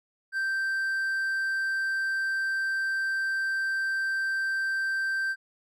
triangle tone, 1565 Hz, G6, 3 cents flat, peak -24 dBFS, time 0.32-5.36 s, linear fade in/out 50 ms, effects none

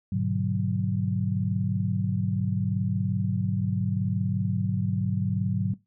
sine chord, G# half-diminished seventh, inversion none, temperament just, 103.83 / 124.59 / 149.51 / 186.89 Hz, G#2 / B2 / D3 / F#3, 0 / +16 / +31 / +18 cents, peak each -28 / -32 / -32 / -27 dBFS, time 0.12-5.74 s, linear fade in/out 5 ms, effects noise-tail reverb RT60 0.2 s tail -18 dB re dry

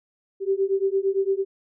sine beating tone pair, 384.9 / 393.7 Hz, G4 / G4, -32 / +8 cents, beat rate 8.8 Hz, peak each -23 dBFS, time 0.4-1.45 s, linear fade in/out 50 ms, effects none

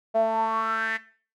sawtooth tone with band-pass filter sweep, 222.7 Hz, A3, 21 cents sharp, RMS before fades -25 dBFS, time 0.14-0.98 s, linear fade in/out 20 ms, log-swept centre 630 to 1900 Hz, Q 8, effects noise-tail reverb RT60 0.4 s tail -17 dB re dry

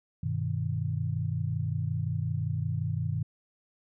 sine chord, G augmented, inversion none, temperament equal, 98 / 123.47 / 155.56 Hz, G2 / B2 / D#3, 0 / 0 / 0 cents, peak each -32 dBFS, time 0.23-3.23 s, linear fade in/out 5 ms, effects none

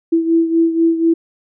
sine beating tone pair, 329.6 / 333.7 Hz, E4 / E4, 0 / +21 cents, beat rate 4.1 Hz, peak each -12 / -18 dBFS, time 0.12-1.14 s, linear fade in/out 10 ms, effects none

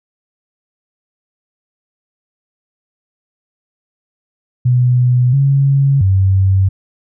sine tone with pitch steps, 124.4 / 138.2 / 95.8 Hz, B2 / C#3 / G2, +13 / -5 / -39 cents, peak -8 dBFS, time 4.65-6.69 s, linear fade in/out 10 ms, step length 680 ms, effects none

